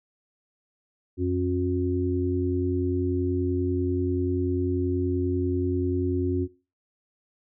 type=harmonic tone; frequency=90.3 Hz; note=F#2; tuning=42 cents flat; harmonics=1 / 3 / 4; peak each=-27 / -27 / -27 dBFS; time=1.17-6.48 s; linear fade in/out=50 ms; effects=noise-tail reverb RT60 0.3 s tail -17 dB re dry